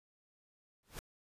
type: noise with exponential growth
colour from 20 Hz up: pink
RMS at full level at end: -41 dBFS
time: 0.83-0.99 s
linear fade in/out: 0 ms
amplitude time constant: 33 ms
effects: resampled to 32000 Hz